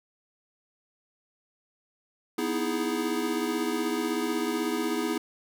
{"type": "chord", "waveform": "square", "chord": "E major seventh", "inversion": "second", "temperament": "equal with one note detuned", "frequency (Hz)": [246.9, 313.5, 329.6, 415.3], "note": ["B3", "D#4", "E4", "G#4"], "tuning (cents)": [0, 13, 0, 0], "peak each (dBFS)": -33, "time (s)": [2.38, 5.18], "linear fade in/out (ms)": 5, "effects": []}